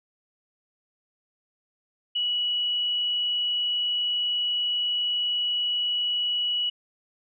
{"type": "tone", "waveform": "sine", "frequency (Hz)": 2933, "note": "F#7", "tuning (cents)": -16, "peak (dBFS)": -23, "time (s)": [2.15, 6.7], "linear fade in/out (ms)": 10, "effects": []}